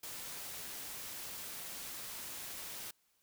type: noise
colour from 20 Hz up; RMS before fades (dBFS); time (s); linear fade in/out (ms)
white; -45; 0.03-2.91; 5
effects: white hiss -75 dBFS RMS until 3.22 s